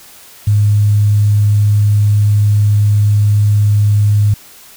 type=tone with quantisation; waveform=sine; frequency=103.83 Hz; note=G#2; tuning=in tune; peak=-7 dBFS; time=0.47-4.34 s; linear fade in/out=5 ms; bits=6; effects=white hiss -39 dBFS RMS until 4.76 s